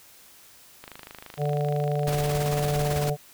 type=click train; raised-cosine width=0.3 ms; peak=-24 dBFS; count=43; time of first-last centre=0.84-2.455 s; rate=26 Hz
type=harmonic tone; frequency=146.83 Hz; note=D3; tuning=in tune; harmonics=1 / 3 / 4 / 5; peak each=-25 / -30 / -31 / -32 dBFS; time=1.37-3.17 s; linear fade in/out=50 ms
type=noise with tremolo; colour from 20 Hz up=pink; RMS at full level=-31 dBFS; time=2.07-3.1 s; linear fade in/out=5 ms; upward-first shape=square; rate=18 Hz; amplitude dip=45%
effects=white hiss -52 dBFS RMS until 3.33 s